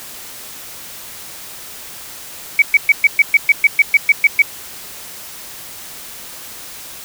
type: tone bursts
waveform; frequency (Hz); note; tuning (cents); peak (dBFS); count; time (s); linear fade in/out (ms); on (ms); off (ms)
sine; 2263; C#7; +35; -5; 13; 2.59-4.42; 2; 30; 120
effects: white hiss -33 dBFS RMS until 7.04 s